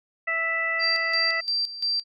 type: harmonic tone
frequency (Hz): 659.3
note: E5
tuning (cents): 0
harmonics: 1 / 2 / 3 / 4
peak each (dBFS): -34 / -32 / -24 / -35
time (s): 0.27-1.41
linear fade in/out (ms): 10
type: tone with tremolo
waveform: sine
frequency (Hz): 4700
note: D8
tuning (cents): +1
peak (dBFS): -22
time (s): 0.79-2.04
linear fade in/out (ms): 50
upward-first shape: square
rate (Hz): 2.9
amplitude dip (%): 75
effects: none